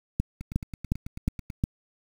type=two click trains; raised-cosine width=5 ms; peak=-11 / -24 dBFS; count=5 / 11; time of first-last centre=0.2-1.639 / 0.41-1.502 s; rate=2.78 / 9.16 Hz; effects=7-bit